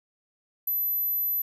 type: tone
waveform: sine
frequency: 12020 Hz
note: F#9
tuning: 26 cents sharp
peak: -24 dBFS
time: 0.67-1.42 s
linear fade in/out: 5 ms
effects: none